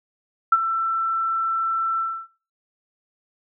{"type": "tone with ADSR envelope", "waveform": "sine", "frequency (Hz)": 1337, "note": "E6", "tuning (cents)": 24, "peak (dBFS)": -9, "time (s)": [0.52, 2.28], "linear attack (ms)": 6, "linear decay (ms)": 38, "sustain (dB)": -11, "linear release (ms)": 290, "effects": ["noise-tail reverb RT60 0.4 s tail -21 dB re dry"]}